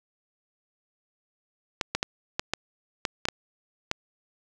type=clicks; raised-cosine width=0.2 ms; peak=-8 dBFS; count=9; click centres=1.812 / 1.95 / 2.029 / 2.395 / 2.536 / 3.052 / 3.254 / 3.286 / 3.914 s; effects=none